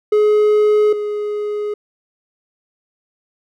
triangle tone pair in turn, 422.2 / 417.6 Hz, G#4 / G#4, +29 / +10 cents, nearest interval unison, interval 19 cents, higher first, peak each -8 / -17 dBFS, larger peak first, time 0.12-0.93 / 0.93-1.74 s, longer neither, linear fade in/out 5 ms, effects none

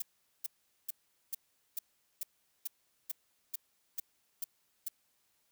violet noise bursts, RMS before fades -36 dBFS, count 12, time 0-4.884 s, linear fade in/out 5 ms, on 22 ms, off 420 ms, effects white hiss -75 dBFS RMS until 5.51 s

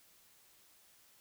silence, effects white hiss -65 dBFS RMS until 1.2 s

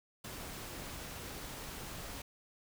pink noise, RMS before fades -45 dBFS, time 0.24-2.22 s, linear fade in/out 5 ms, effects none

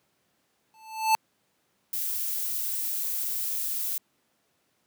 square tone with exponential growth, 880 Hz, A5, in tune, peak -17 dBFS, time 0.74-1.15 s, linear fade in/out 0 ms, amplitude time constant 88 ms
violet noise, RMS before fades -30 dBFS, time 1.93-3.98 s, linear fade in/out 2 ms
effects pink hiss -71 dBFS RMS until 4.86 s + high-pass 150 Hz 12 dB/octave

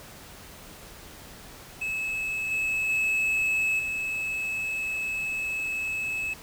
triangle tone with level steps, 2592 Hz, E7, 30 cents flat, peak -26 / -23 / -21 / -26 dBFS, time 1.81-6.34 s, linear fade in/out 10 ms, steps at 2.51 / 2.89 / 3.79 s, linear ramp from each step 5 ms, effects pink hiss -46 dBFS RMS until 6.42 s

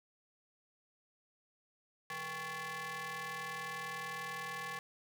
sawtooth ring-modulated tone, 311.1 Hz, D#4, in tune, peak -33 dBFS, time 2.1-4.79 s, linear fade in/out 2 ms, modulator 1420 Hz, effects none

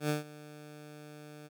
15% pulse tone with ADSR envelope, 150 Hz, D3, 37 cents sharp, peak -21 dBFS, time 0-1.49 s, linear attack 93 ms, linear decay 140 ms, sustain -20 dB, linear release 31 ms, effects none

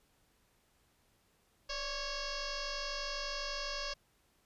sine tone with frequency modulation, 2200 Hz, C#7, 14 cents flat, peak -36 dBFS, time 1.69-3.94 s, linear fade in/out 10 ms, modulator 556 Hz, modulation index 6, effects pink hiss -72 dBFS RMS until 4.45 s + resampled to 32000 Hz

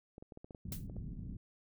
clicks, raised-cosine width 2 ms, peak -36 dBFS, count 10, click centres 0.181 / 0.225 / 0.322 / 0.374 / 0.445 / 0.508 / 0.548 / 0.723 / 0.898 / 0.966 s
white low-pass noise, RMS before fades -44 dBFS, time 0.65-1.37 s, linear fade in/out 5 ms, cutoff 190 Hz, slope 24 dB/octave
blue noise with exponential decay, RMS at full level -40 dBFS, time 0.72-0.87 s, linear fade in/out 2 ms, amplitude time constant 31 ms
effects none

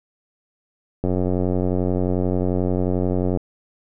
click train, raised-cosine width 2 ms, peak -9 dBFS, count 214, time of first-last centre 1.04-3.373 s, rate 91.3 Hz, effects none

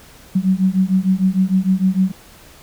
sine beating tone pair, 185 / 191.6 Hz, F#3 / G3, 0 / -39 cents, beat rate 6.6 Hz, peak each -16 dBFS, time 0.35-2.12 s, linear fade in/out 10 ms, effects pink hiss -44 dBFS RMS until 2.62 s

